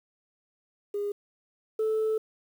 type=tone pair in turn; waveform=sine; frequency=408.7 / 437.3 Hz; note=G#4 / A4; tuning=-28 / -11 cents; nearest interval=minor second; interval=117 cents; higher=second; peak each=-27 / -22 dBFS; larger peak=second; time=0.94-1.12 / 1.79-2.18 s; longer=second; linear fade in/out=5 ms; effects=tanh soft clip ceiling -22 dBFS + 9-bit